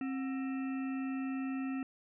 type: harmonic tone with a mistuned harmonic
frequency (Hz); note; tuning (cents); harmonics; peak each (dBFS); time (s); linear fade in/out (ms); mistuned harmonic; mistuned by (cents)
266.1; C4; +29; 1 / 3 / 5 / 7 / 9 / 10; -34 / -50 / -50 / -52 / -59 / -52; 0.01-1.83; 2; 3; -150
effects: none